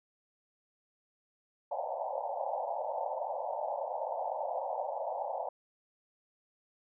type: band-pass noise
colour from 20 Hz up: pink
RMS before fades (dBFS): -36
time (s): 1.71-5.49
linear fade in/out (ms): 5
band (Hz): 530 to 920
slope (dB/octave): 96
effects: none